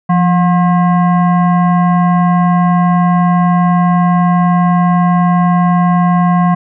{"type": "tone with frequency modulation", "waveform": "sine", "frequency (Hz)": 174.61, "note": "F3", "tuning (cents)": 0, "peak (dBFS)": -7, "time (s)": [0.09, 6.55], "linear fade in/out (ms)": 10, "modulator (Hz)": 896, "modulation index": 0.77, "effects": []}